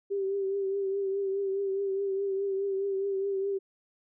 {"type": "tone with vibrato", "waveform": "sine", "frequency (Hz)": 392, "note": "G4", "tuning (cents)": 0, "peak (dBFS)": -27, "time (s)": [0.1, 3.59], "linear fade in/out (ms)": 20, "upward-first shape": "triangle", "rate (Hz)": 4.8, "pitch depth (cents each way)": 45, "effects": []}